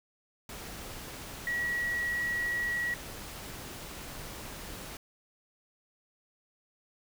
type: tone in noise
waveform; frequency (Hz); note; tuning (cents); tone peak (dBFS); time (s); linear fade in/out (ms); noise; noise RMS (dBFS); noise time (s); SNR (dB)
sine; 1921; B6; -48; -29; 1.47-2.94; 2; pink; -43; 0.49-4.97; +11
effects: none